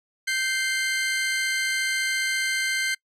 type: tone pair together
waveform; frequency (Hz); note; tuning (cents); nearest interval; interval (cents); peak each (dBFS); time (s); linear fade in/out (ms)
sawtooth; 1556.1 / 2093; G6 / C7; -13 / 0; perfect fourth; 513; -23 / -22; 0.27-2.95; 10
effects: noise-tail reverb RT60 0.1 s tail -25 dB re dry + low-pass 10000 Hz 12 dB/octave